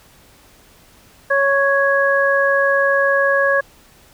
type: harmonic tone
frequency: 554.4 Hz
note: C#5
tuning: in tune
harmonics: 1 / 2 / 3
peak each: -16 / -21 / -16 dBFS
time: 1.3-3.61 s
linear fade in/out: 10 ms
effects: pink hiss -49 dBFS RMS until 4.13 s